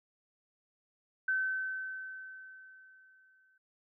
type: tone with exponential decay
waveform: sine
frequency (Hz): 1532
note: G6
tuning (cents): -40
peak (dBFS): -27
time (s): 1.28-3.58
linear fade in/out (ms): 5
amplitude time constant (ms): 500
effects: none